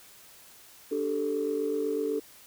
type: chord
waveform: sine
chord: D suspended fourth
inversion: none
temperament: equal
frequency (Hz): 293.7 / 392 / 440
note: D4 / G4 / A4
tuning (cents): 0 / 0 / 0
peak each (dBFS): -32 / -33 / -28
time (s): 0.91-2.2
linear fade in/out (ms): 10
effects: tanh soft clip ceiling -19 dBFS + white hiss -53 dBFS RMS until 2.46 s